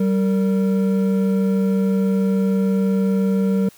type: tone pair together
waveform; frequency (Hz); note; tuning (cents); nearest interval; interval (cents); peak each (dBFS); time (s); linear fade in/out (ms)
triangle; 193.32 / 459.8; G3 / A#4; -24 / -24; octave + minor third; 1500; -14 / -22; 0-3.69; 5
effects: white hiss -49 dBFS RMS until 3.77 s